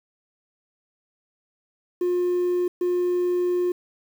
triangle tone bursts at uneven times, 356.5 Hz, F4, 36 cents sharp, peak -17 dBFS, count 2, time 2.01-2.68 / 2.81-3.72 s, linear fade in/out 5 ms, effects tanh soft clip ceiling -15 dBFS + 8-bit

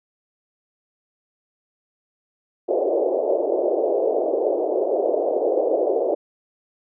white band-pass noise, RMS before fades -21 dBFS, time 2.68-6.15 s, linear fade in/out 10 ms, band 350 to 640 Hz, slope 48 dB/octave, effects none

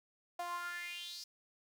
sawtooth tone with high-pass filter sweep, 349.2 Hz, F4, in tune, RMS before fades -43 dBFS, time 0.39-1.24 s, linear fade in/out 5 ms, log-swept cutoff 740 to 5200 Hz, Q 6, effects none

